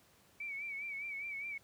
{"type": "tone with vibrato", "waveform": "sine", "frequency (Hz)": 2279, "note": "C#7", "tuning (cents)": 47, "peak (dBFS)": -39, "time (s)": [0.4, 1.58], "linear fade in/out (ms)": 5, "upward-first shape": "sine", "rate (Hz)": 4.9, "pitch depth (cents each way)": 67, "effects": ["pink hiss -66 dBFS RMS until 1.63 s", "high-pass 80 Hz 12 dB/octave"]}